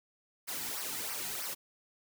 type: noise with flanger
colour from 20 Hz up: white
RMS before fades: -38 dBFS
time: 0.47-1.55 s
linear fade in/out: 20 ms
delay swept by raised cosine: 0.27 to 1.87 ms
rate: 3.1 Hz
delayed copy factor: -0.7
effects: none